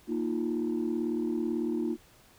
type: chord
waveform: sine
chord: Bb suspended fourth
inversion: none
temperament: equal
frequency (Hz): 233.1 / 311.1 / 349.2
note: Bb3 / Eb4 / F4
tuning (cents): 0 / 0 / 0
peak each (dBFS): -31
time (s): 0.07-1.97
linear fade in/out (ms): 50
effects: tanh soft clip ceiling -22 dBFS + pink hiss -59 dBFS RMS until 2.38 s